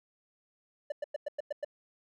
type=tone bursts; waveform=triangle; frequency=587.3 Hz; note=D5; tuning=in tune; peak=-29 dBFS; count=7; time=0.9-1.647 s; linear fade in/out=5 ms; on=21 ms; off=100 ms; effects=none